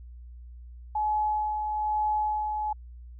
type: tone with tremolo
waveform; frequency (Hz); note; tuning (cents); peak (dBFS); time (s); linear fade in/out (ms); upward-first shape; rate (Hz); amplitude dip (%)
sine; 850; G#5; +40; -23; 0.95-2.73; 5; sine; 1.1; 40
effects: added 60 Hz sine -42 dBFS peak until 3.19 s